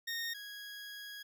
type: tone pair in turn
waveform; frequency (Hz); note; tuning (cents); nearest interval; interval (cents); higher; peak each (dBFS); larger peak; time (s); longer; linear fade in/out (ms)
20% pulse; 1848 / 1655; A#6 / G#6; -16 / -6; major second; 190; first; -31 / -40; first; 0.07-0.34 / 0.34-1.23; second; 10
effects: none